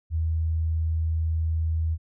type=tone; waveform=sine; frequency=80.6 Hz; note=E2; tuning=38 cents flat; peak=-22 dBFS; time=0.1-1.98 s; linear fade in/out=50 ms; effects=none